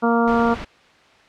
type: harmonic tone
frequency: 233.1 Hz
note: A#3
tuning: in tune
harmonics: 1 / 2 / 3 / 4 / 5 / 6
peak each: -18 / -21 / -23 / -24 / -25 / -26 dBFS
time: 0.02-0.55 s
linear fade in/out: 20 ms
type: noise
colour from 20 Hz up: pink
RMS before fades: -31 dBFS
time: 0.27-0.65 s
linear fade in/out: 10 ms
effects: white hiss -51 dBFS RMS until 1.28 s + low-pass 3000 Hz 12 dB/octave